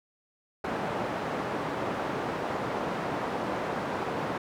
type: band-pass noise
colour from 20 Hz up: white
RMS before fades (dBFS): -32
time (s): 0.64-4.38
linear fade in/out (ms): 5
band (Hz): 130 to 910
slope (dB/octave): 12
effects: none